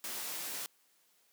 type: noise with comb filter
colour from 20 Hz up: white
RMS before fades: -40 dBFS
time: 0.04-0.66 s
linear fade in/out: 0 ms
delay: 16 ms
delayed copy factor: -0.55
effects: white hiss -70 dBFS RMS until 1.32 s + high-pass 200 Hz 12 dB/octave